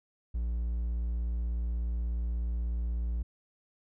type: tone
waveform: triangle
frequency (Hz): 58.27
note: A#1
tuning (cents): 0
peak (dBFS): -27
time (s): 0.34-3.23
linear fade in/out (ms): 10
effects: none